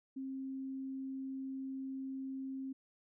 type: tone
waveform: sine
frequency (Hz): 266.6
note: C4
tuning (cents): +33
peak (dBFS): -39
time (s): 0.16-2.73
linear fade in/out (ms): 10
effects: none